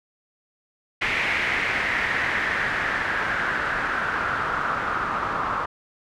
white noise with low-pass filter sweep, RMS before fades -25 dBFS, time 1.01-5.66 s, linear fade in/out 10 ms, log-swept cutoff 2200 to 1200 Hz, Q 3.9, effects none

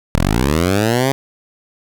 10% pulse linear sweep, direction up, 36.04 to 138.59 Hz, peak -5 dBFS, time 0.15-1.12 s, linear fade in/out 0 ms, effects none

